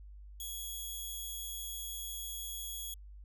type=tone; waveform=5% pulse; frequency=3342 Hz; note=G#7; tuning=10 cents sharp; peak=-32 dBFS; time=0.4-2.94 s; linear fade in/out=2 ms; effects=added 50 Hz sine -48 dBFS peak until 3.24 s